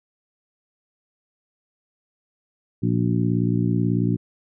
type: harmonic tone with a mistuned harmonic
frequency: 58.27 Hz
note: A#1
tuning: in tune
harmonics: 2 / 3 / 4 / 5 / 6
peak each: -22 / -23 / -26 / -26 / -31 dBFS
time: 2.82-4.17 s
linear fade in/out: 20 ms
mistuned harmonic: 6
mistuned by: +58 cents
effects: none